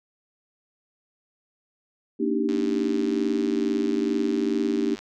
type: chord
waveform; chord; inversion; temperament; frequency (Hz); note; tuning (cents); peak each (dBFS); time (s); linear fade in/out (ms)
sine; Eb major seventh; second; equal with one note detuned; 233.1 / 288.8 / 311.1 / 392; Bb3 / D4 / Eb4 / G4; 0 / -29 / 0 / 0; -27; 2.19-4.96; 20
type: click train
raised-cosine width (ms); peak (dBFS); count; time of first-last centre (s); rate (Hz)
0.2; -23; 249; 2.49-4.99; 99.2
effects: none